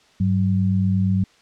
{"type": "tone pair together", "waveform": "sine", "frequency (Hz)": [99.8, 188.4], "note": ["G2", "F#3"], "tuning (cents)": [32, 32], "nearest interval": "major seventh", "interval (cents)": 1100, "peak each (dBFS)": -19, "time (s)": [0.2, 1.24], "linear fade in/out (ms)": 5, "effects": ["white hiss -55 dBFS RMS until 1.41 s", "low-pass 5000 Hz 12 dB/octave"]}